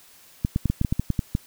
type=clicks; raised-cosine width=5 ms; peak=-9 dBFS; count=11; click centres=0.449 / 0.561 / 0.657 / 0.7 / 0.814 / 0.848 / 0.925 / 0.996 / 1.103 / 1.192 / 1.351 s; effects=white hiss -52 dBFS RMS until 1.46 s